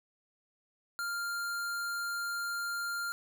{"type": "tone", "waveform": "square", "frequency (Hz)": 1397, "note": "F6", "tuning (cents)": 0, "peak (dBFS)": -34, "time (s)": [0.99, 3.12], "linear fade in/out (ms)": 0, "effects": []}